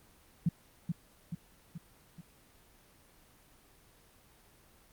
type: tone with echo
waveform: sine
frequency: 168.2 Hz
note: E3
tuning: 35 cents sharp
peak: -24 dBFS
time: 0.46-0.49 s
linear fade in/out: 5 ms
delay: 430 ms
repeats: 4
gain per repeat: -5 dB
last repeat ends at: 2.21 s
effects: pink hiss -62 dBFS RMS until 4.92 s + Opus 24 kbps